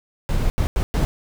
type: noise bursts at uneven times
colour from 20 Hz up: brown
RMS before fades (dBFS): -19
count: 4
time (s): 0.29-0.5 / 0.58-0.67 / 0.76-0.83 / 0.94-1.05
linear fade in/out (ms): 0
effects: none